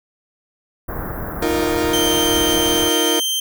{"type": "band-stop noise", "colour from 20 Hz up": "pink", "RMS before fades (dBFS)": -27, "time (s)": [0.88, 2.89], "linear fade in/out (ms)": 10, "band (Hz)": [1700, 13000], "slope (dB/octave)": 48}
{"type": "chord", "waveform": "35% pulse", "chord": "Eb suspended second", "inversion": "none", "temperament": "equal", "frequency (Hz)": [311.1, 349.2, 466.2], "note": ["Eb4", "F4", "Bb4"], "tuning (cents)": [0, 0, 0], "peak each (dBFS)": -20, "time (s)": [1.42, 3.2], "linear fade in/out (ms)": 5}
{"type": "tone", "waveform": "sawtooth", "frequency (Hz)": 3136, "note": "G7", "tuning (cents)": 0, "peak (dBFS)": -15, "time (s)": [1.93, 3.4], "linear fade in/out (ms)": 5}
{"effects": []}